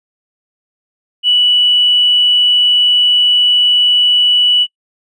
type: tone with tanh clipping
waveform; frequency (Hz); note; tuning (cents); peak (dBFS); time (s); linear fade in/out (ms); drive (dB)
triangle; 2953; F#7; -4; -7; 1.23-4.67; 50; 3
effects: noise-tail reverb RT60 0.1 s tail -23 dB re dry + resampled to 24000 Hz